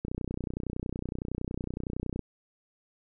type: click train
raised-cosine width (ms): 3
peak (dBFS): -20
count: 67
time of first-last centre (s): 0.05-2.193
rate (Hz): 30.8
effects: none